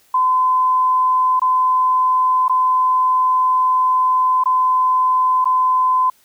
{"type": "tone with dropouts", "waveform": "sine", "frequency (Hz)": 1021, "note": "C6", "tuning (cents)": -43, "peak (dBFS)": -12, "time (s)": [0.14, 6.1], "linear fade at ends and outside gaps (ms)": 5, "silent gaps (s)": [[1.396, 1.417], [2.482, 2.495], [4.438, 4.457], [5.445, 5.455]], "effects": ["white hiss -55 dBFS RMS until 6.24 s"]}